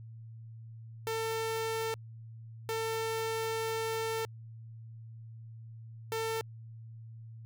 sawtooth tone bursts at uneven times, 448 Hz, A4, 31 cents sharp, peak -28 dBFS, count 3, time 1.07-1.94 / 2.69-4.25 / 6.12-6.41 s, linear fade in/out 0 ms, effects added 113 Hz sine -45 dBFS peak until 7.45 s

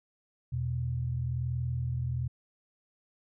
sine tone pair together, 82.56 / 123.7 Hz, E2 / B2, +3 / +3 cents, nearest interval perfect fifth, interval 700 cents, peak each -35 / -30 dBFS, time 0.52-2.28 s, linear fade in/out 10 ms, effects none

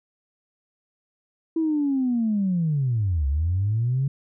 sine linear two-way sweep, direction down then up, 329.6 to 66.6 to 140.1 Hz, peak -19 dBFS, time 1.56-4.08 s, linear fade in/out 5 ms, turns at 3.27 s, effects tanh soft clip ceiling -15 dBFS

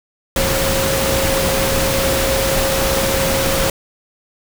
sine tone in noise, 539 Hz, C#5, 49 cents flat, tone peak -19 dBFS, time 0.36-3.7 s, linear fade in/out 2 ms, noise pink, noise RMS -18 dBFS, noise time 0.36-3.7 s, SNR -4 dB, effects none

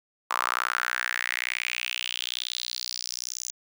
sawtooth tone with high-pass filter sweep, 61.1 Hz, B1, 18 cents flat, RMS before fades -31 dBFS, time 0.3-3.51 s, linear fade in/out 10 ms, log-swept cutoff 1100 to 6500 Hz, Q 4.5, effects none

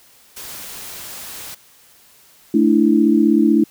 white noise, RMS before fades -33 dBFS, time 0.36-1.55 s, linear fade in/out 10 ms
sine chord, A suspended fourth, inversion none, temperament equal, 220 / 293.7 / 329.6 Hz, A3 / D4 / E4, 0 / 0 / 0 cents, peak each -15 dBFS, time 2.54-3.64 s, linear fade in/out 5 ms
effects white hiss -50 dBFS RMS until 3.7 s

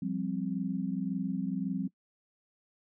sine chord, F suspended second, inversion none, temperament just, 174.61 / 196.44 / 261.9 Hz, F3 / G3 / C4, 0 / +4 / +2 cents, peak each -35 / -34 / -35 dBFS, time 0.02-1.88 s, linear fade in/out 5 ms, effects noise-tail reverb RT60 0.1 s tail -21 dB re dry

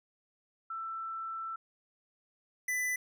sine / square tone pair in turn, 1332 / 1996.3 Hz, E6 / B6, +18 / +18 cents, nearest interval perfect fifth, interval 700 cents, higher second, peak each -36 / -31 dBFS, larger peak second, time 0.7-1.56 / 2.68-2.96 s, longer first, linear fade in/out 5 ms, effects none

